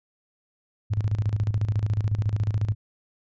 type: tone with tremolo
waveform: sine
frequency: 104.6 Hz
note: G#2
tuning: 13 cents sharp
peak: -19 dBFS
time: 0.9-2.75 s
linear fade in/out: 20 ms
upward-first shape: square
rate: 14 Hz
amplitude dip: 70%
effects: resampled to 16000 Hz